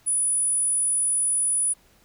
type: tone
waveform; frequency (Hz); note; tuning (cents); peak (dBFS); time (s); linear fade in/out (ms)
sine; 9860; D#9; -17; -20; 0.06-1.74; 20
effects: pink hiss -59 dBFS RMS until 2.04 s